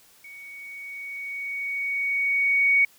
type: tone with level ramp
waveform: sine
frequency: 2237 Hz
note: C#7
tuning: 15 cents sharp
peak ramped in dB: -41 to -15 dBFS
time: 0.24-2.85 s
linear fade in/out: 5 ms
effects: white hiss -56 dBFS RMS until 2.98 s